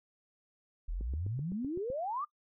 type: exponential sweep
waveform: sine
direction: up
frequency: 36.71 to 1245 Hz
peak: -33 dBFS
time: 0.88-2.25 s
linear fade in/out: 10 ms
type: click train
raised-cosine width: 3 ms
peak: -32 dBFS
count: 8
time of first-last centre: 1.01-1.902 s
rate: 7.85 Hz
effects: noise-tail reverb RT60 0.1 s tail -22 dB re dry